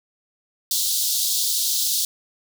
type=high-pass noise; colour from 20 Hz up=pink; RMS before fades=-22 dBFS; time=0.71-2.05 s; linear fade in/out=2 ms; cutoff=3600 Hz; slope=48 dB/octave; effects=none